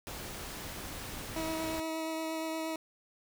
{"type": "noise", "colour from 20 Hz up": "pink", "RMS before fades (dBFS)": -42, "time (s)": [0.07, 1.8], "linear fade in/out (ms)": 0}
{"type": "tone with vibrato", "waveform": "20% pulse", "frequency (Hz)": 320.8, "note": "E4", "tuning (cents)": -47, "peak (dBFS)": -29, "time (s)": [1.36, 2.76], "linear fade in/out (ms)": 2, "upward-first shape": "triangle", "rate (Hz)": 8.5, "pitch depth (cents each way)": 14}
{"effects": []}